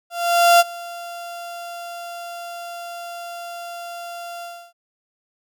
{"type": "tone with ADSR envelope", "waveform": "35% pulse", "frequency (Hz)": 691, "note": "F5", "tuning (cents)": -19, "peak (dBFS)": -7, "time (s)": [0.1, 4.73], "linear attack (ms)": 500, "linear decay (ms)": 31, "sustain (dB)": -22, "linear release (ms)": 300, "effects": []}